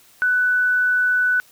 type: tone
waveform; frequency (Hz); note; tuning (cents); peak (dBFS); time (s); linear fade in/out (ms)
sine; 1491; F#6; +13; -15; 0.22-1.4; 0
effects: white hiss -52 dBFS RMS until 1.51 s